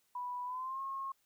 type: tone with pitch glide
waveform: sine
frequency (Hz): 986 to 1081.5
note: B5 to C#6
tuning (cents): -3 to -43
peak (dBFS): -37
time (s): 0.15-1.12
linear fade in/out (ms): 5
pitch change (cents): +160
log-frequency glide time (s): 0.45-0.81
effects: white hiss -75 dBFS RMS until 1.25 s